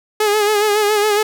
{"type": "tone with vibrato", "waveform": "sawtooth", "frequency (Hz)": 419.4, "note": "G#4", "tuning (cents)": 17, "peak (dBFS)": -9, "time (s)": [0.2, 1.23], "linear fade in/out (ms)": 5, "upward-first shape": "sine", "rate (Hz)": 7.2, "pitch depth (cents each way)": 51, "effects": []}